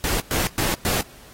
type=noise bursts; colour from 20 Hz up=pink; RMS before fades=-23 dBFS; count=4; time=0.04-1.01 s; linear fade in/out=0 ms; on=160 ms; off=110 ms; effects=pink hiss -47 dBFS RMS until 1.33 s + AAC 48 kbps